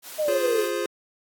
white high-pass noise, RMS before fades -39 dBFS, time 0.02-0.72 s, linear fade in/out 50 ms, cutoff 300 Hz, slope 12 dB/octave
sine linear sweep, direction down, 631 to 402.7 Hz, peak -21 dBFS, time 0.18-0.66 s, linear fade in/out 20 ms
square chord, F minor, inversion none, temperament equal, 349.2 / 415.3 / 523.3 Hz, F4 / Ab4 / C5, 0 / 0 / 0 cents, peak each -30 dBFS, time 0.28-0.86 s, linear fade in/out 2 ms
effects AAC 64 kbps

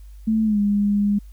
sine tone with pitch glide, 220 to 204.1 Hz, A3 to G#3, 0 to -30 cents, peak -16 dBFS, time 0.27-1.19 s, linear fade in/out 10 ms, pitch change -130 cents, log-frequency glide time 0.44-0.59 s, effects added 50 Hz sine -38 dBFS peak until 1.32 s + white hiss -61 dBFS RMS until 1.32 s

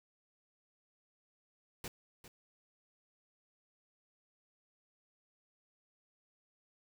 pink noise with echo, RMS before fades -43 dBFS, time 1.84-1.88 s, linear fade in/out 2 ms, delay 400 ms, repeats 1, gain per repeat -12 dB, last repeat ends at 2.28 s, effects none

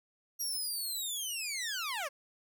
15% pulse linear sweep, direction down, 5740 to 516 Hz, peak -28 dBFS, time 0.39-2.09 s, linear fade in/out 20 ms, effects none

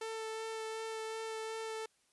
sawtooth tone with vibrato, 443.6 Hz, A4, 14 cents sharp, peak -35 dBFS, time 0.01-1.86 s, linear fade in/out 5 ms, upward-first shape sine, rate 2.7 Hz, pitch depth 11 cents each way, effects white hiss -73 dBFS RMS until 2.12 s + resampled to 24000 Hz

